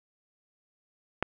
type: click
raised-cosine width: 0.5 ms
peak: -11 dBFS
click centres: 1.226 s
effects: none